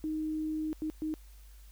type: tone bursts at uneven times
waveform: sine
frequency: 311.1 Hz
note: D#4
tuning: in tune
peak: -31 dBFS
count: 3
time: 0.04-0.73 / 0.82-0.9 / 1.02-1.14 s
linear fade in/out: 0 ms
effects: added 50 Hz sine -50 dBFS peak until 1.71 s + white hiss -63 dBFS RMS until 1.71 s